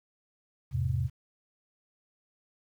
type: chord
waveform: sine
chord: E augmented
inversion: none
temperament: just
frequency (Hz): 82.41 / 103.01 / 128.76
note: E2 / G#2 / B#2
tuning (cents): 0 / -14 / -27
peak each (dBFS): -32 / -32 / -29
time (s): 0.71-1.1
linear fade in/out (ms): 50
effects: 10-bit